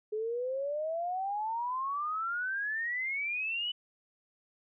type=exponential sweep; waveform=sine; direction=up; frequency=421.2 to 3000 Hz; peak=-31 dBFS; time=0.12-3.72 s; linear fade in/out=10 ms; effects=none